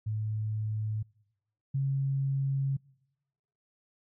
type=tone pair in turn; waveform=sine; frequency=107.9 / 136.63 Hz; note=A2 / C#3; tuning=-33 / -25 cents; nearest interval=major third; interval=408 cents; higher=second; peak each=-29 / -26 dBFS; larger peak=second; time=0.06-1.03 / 1.74-2.77 s; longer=second; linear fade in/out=10 ms; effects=noise-tail reverb RT60 1.0 s tail -26 dB re dry